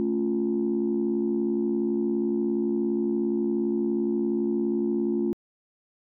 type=chord; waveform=sine; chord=A augmented; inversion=none; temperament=equal; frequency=220 / 277.2 / 349.2 Hz; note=A3 / C#4 / E#4; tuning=0 / 0 / 0 cents; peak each=-26 / -29 / -25 dBFS; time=0-5.33 s; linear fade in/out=0 ms; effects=tanh soft clip ceiling -16 dBFS